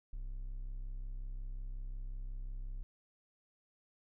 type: tone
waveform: triangle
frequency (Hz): 32.77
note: C1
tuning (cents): +4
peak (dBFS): -37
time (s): 0.13-2.83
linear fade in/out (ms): 0
effects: none